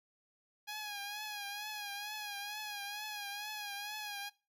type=tone with vibrato; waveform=10% pulse; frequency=828 Hz; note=G#5; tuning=5 cents flat; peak=-32 dBFS; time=0.67-4.3 s; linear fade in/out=20 ms; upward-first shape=triangle; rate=2.2 Hz; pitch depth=64 cents each way; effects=noise-tail reverb RT60 0.3 s tail -21 dB re dry